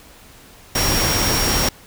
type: tone in noise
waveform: sine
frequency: 5588 Hz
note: F8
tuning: in tune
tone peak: -22 dBFS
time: 0.75-1.69 s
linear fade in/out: 5 ms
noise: pink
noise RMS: -19 dBFS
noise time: 0.75-1.69 s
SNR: -6 dB
effects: pink hiss -45 dBFS RMS until 1.86 s